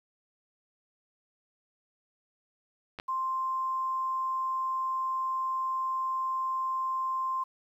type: clicks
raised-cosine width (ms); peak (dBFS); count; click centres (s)
0.3; -23; 2; 2.988 / 2.999
type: tone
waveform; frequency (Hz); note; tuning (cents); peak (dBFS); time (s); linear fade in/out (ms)
sine; 1050; C6; +6; -28; 3.08-7.44; 10
effects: 10-bit